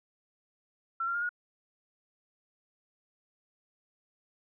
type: tone with pitch steps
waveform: sine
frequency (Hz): 1352 / 1382 / 1412.7 / 1444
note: E6 / F6 / F6 / F#6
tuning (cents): +43 / -19 / +19 / -43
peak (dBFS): -29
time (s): 1-1.292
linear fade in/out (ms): 5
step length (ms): 73
effects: none